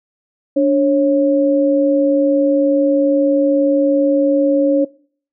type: tone pair together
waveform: sine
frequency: 290.2 / 547.8 Hz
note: D4 / C#5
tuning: -21 / -21 cents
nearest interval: major seventh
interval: 1100 cents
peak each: -13 dBFS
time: 0.56-4.85 s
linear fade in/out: 10 ms
effects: noise-tail reverb RT60 0.5 s tail -23 dB re dry